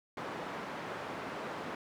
white band-pass noise, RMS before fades -41 dBFS, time 0.17-1.75 s, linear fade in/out 2 ms, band 150 to 1200 Hz, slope 12 dB/octave, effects none

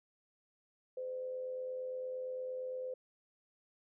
sine tone with amplitude modulation, 511 Hz, C5, 41 cents flat, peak -36 dBFS, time 0.97-2.94 s, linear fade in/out 5 ms, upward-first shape sine, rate 88.7 Hz, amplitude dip 40%, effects none

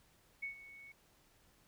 sine tone with ADSR envelope, 2217 Hz, C#7, in tune, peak -37 dBFS, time 0.42-0.92 s, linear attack 14 ms, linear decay 110 ms, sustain -15 dB, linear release 4 ms, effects pink hiss -69 dBFS RMS until 1.67 s

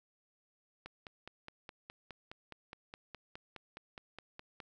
click train, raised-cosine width 0.3 ms, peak -30 dBFS, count 19, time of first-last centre 0.86-4.602 s, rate 4.81 Hz, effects none

